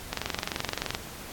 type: click train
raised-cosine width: 0.2 ms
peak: -11 dBFS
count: 20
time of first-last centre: 0.13-0.949 s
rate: 23.2 Hz
effects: pink hiss -42 dBFS RMS until 1.32 s + AAC 64 kbps